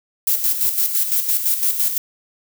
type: noise with tremolo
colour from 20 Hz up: violet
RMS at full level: -17 dBFS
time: 0.27-1.98 s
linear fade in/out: 2 ms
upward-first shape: square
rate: 5.9 Hz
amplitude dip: 55%
effects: none